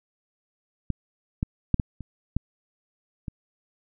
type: clicks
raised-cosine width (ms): 5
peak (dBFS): -13 / -12 / -6 / -10 / -24 / -11 / -20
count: 7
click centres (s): 0.903 / 1.429 / 1.743 / 1.798 / 2.007 / 2.366 / 3.282
effects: none